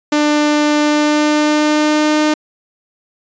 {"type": "tone with pitch glide", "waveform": "sawtooth", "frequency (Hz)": [298, 304.4], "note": ["D4", "D#4"], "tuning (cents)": [25, -38], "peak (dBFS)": -7, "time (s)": [0.12, 2.34], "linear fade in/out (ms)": 5, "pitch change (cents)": 37, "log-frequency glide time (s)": [0.8, 2.21], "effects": ["resampled to 16000 Hz"]}